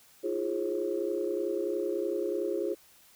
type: tone cluster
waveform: sine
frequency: 320.1 / 350.7 / 413.8 / 538 Hz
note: D#4 / F4 / G#4 / C5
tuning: +49 / +7 / -6 / +48 cents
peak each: -38 / -32 / -32 / -35 dBFS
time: 0.23-2.75 s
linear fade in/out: 20 ms
effects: tanh soft clip ceiling -18 dBFS + white hiss -59 dBFS RMS until 3.15 s